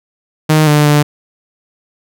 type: tone with pitch steps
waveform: sawtooth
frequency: 155 / 149 / 147.7 Hz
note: D#3 / D3 / D3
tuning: -6 / +25 / +10 cents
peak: -3 dBFS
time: 0.49-1.03 s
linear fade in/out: 10 ms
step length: 180 ms
effects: none